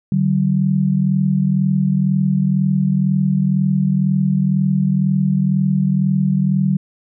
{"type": "tone pair together", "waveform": "sine", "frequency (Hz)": [147.9, 189.93], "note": ["D3", "F#3"], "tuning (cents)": [13, 46], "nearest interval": "major third", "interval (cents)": 433, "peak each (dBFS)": [-17, -15], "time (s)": [0.12, 6.77], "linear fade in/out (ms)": 2, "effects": []}